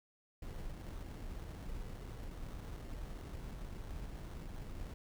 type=noise with sample-and-hold; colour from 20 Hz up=brown; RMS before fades=-45 dBFS; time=0.42-4.94 s; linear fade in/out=5 ms; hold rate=2450 Hz; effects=none